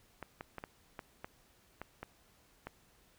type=clicks; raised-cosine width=0.5 ms; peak=-27 dBFS; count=9; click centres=0.227 / 0.409 / 0.583 / 0.639 / 0.992 / 1.245 / 1.816 / 2.03 / 2.67 s; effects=pink hiss -67 dBFS RMS until 3.18 s